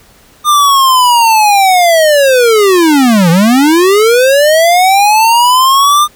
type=linear two-way sweep; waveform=square; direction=down then up; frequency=1213 to 161.1 to 1213 Hz; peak=-5 dBFS; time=0.44-6.08 s; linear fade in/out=50 ms; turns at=3.3 s; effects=pink hiss -43 dBFS RMS until 6.15 s